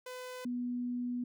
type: tone pair in turn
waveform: sawtooth / sine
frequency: 504 / 245 Hz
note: B4 / B3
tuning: +35 / -14 cents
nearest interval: octave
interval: 1249 cents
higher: first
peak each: -38 / -33 dBFS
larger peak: second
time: 0.06-0.45 / 0.45-1.24 s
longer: second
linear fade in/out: 5 ms
effects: none